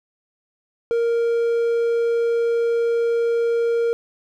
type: tone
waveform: triangle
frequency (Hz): 466.2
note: A#4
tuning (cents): 0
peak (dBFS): -15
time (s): 0.91-3.93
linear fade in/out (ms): 0
effects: none